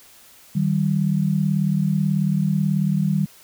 sine tone pair together, 154.99 / 193.3 Hz, D#3 / G3, -6 / -24 cents, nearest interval major third, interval 382 cents, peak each -20 / -20 dBFS, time 0.55-3.26 s, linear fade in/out 10 ms, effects white hiss -49 dBFS RMS until 3.43 s

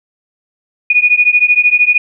sine beating tone pair, 2454 / 2467 Hz, D#7 / D#7, -25 / -15 cents, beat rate 13 Hz, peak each -10 dBFS, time 0.9-1.98 s, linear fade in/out 5 ms, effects none

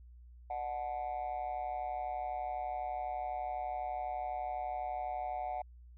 sine tone with amplitude modulation, 736 Hz, F#5, 9 cents flat, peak -29 dBFS, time 0.5-5.62 s, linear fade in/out 5 ms, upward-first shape sine, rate 132 Hz, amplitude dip 95%, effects tanh soft clip ceiling -31 dBFS + added 60 Hz sine -52 dBFS peak until 5.97 s

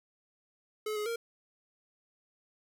square tone with pitch steps, 428.7 / 420.5 / 463.9 Hz, A4 / G#4 / A#4, -45 / +22 / -8 cents, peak -33 dBFS, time 0.86-1.16 s, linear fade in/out 5 ms, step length 100 ms, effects none

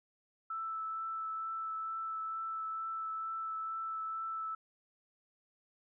sine tone with vibrato, 1318.5 Hz, E6, in tune, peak -36 dBFS, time 0.5-4.55 s, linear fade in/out 5 ms, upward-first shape triangle, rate 2.2 Hz, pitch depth 11 cents each way, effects none

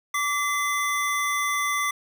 square tone pair together, 1159 / 2042 Hz, D6 / C7, -23 / -43 cents, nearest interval minor seventh, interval 980 cents, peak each -26 / -27 dBFS, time 0.14-1.91 s, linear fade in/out 5 ms, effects none

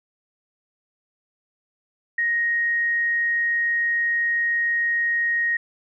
sine tone, 1873 Hz, A#6, 8 cents sharp, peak -19 dBFS, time 2.18-5.57 s, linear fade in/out 5 ms, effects none

